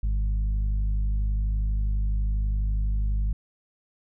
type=harmonic tone with a mistuned harmonic; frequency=50.5 Hz; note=G#1; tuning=48 cents flat; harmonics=1 / 2 / 3 / 4; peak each=-22 / -35 / -43 / -44 dBFS; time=0.03-3.33 s; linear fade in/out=5 ms; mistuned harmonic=2; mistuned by=+28 cents; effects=none